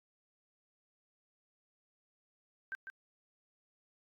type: tone with echo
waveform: sine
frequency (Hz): 1560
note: G6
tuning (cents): -9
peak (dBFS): -37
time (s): 2.72-2.75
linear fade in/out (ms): 0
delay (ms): 150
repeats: 1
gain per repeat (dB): -6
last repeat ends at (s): 2.9
effects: AAC 48 kbps